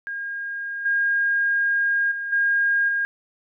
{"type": "tone with level steps", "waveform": "sine", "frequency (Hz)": 1620, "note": "G#6", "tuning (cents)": -43, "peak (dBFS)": [-27, -18, -26, -17, -20], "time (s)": [0.07, 3.05], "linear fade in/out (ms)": 0, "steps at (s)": [0.85, 2.11, 2.32, 2.88], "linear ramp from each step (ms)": 10, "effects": []}